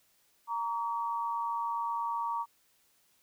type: tone pair together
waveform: sine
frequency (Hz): 932.3 / 1139.9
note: A#5 / C#6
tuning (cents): 0 / +48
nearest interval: minor third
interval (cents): 348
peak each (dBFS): -32 / -35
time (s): 0.47-2.46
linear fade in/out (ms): 50
effects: white hiss -69 dBFS RMS until 3.22 s